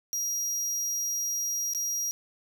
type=tone with dropouts; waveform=40% pulse; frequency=5720 Hz; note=F8; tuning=41 cents sharp; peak=-27 dBFS; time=0.13-2.11 s; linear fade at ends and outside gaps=0 ms; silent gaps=1.735-1.748 s; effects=none